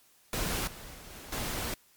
pink noise with level steps, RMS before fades -32 / -46 / -48 / -46 / -34 dBFS, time 0.33-1.74 s, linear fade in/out 2 ms, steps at 0.67 / 0.94 / 1.1 / 1.32 s, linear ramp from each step 5 ms, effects white hiss -63 dBFS RMS until 1.96 s + MP3 96 kbps

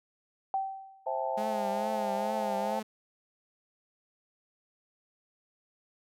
sine tone with exponential decay, 774 Hz, G5, 22 cents flat, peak -25 dBFS, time 0.54-1.14 s, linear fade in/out 1 ms, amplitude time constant 130 ms
sine chord, A minor seventh, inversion first, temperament just, 528 / 660 / 792 / 880 Hz, C5 / E5 / G5 / A5, +16 / +2 / +18 / 0 cents, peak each -35 dBFS, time 1.06-2.8 s, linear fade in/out 10 ms
sawtooth tone with vibrato, 207.7 Hz, G#3, in tune, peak -32 dBFS, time 1.37-2.83 s, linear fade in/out 10 ms, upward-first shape triangle, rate 2.3 Hz, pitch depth 90 cents each way
effects none

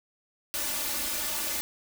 white noise with comb filter, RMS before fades -31 dBFS, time 0.54-1.61 s, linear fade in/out 0 ms, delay 3.4 ms, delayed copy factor +0.95, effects none

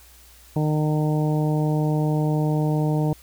harmonic tone, 152.6 Hz, D#3, 33 cents flat, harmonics 1 / 2 / 3 / 4 / 5 / 6, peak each -20 / -26 / -30 / -32 / -34 / -36 dBFS, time 0.56-3.13 s, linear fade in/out 2 ms, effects added 60 Hz sine -51 dBFS peak until 3.22 s + white hiss -51 dBFS RMS until 3.22 s

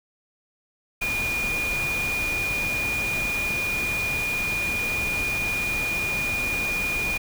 sine tone in noise, 2437 Hz, D#7, 37 cents flat, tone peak -24 dBFS, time 1.01-7.18 s, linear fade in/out 10 ms, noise pink, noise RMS -32 dBFS, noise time 1.01-7.18 s, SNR +5 dB, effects none

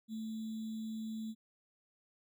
sine tone with sample-and-hold, 220.5 Hz, A3, 4 cents sharp, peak -38 dBFS, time 0.08-1.35 s, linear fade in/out 50 ms, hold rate 3675 Hz, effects none

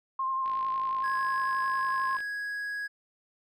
sine tone with vibrato, 1058 Hz, C6, 19 cents sharp, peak -27 dBFS, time 0.19-2.17 s, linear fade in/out 5 ms, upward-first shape sine, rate 11 Hz, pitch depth 20 cents each way
click train, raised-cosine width 0.3 ms, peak -31 dBFS, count 94, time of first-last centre 0.46-2.205 s, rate 53.3 Hz
triangle tone, 1661.2 Hz, G#6, in tune, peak -30 dBFS, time 1.03-2.88 s, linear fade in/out 20 ms
effects none

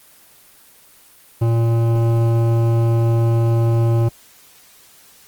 sine tone with hard clipping, 115.5 Hz, A#2, 16 cents flat, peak -15 dBFS, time 1.41-4.09 s, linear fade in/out 10 ms, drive 14 dB, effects white hiss -48 dBFS RMS until 5.27 s + Opus 24 kbps

